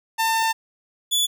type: tone pair in turn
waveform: sawtooth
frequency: 898 / 3446 Hz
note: A5 / A7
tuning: +35 / -37 cents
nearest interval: octave + major seventh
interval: 2328 cents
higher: second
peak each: -15 dBFS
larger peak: neither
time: 0.18-0.53 / 1.11-1.27 s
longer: first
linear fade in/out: 20 ms
effects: none